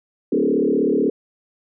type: tone with frequency modulation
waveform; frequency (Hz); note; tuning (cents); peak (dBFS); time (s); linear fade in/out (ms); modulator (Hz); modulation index
sine; 344.8; F4; -22; -15; 0.32-1.1; 5; 36.1; 3.2
effects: none